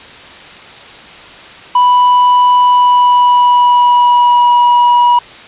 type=tone with pitch glide; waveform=triangle; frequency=987.8 to 968.6 Hz; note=B5 to B5; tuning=0 to -34 cents; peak=-3 dBFS; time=1.75-5.19 s; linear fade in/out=5 ms; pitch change=-34 cents; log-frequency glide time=2.59-4.52 s; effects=white hiss -33 dBFS RMS until 5.47 s + resampled to 8000 Hz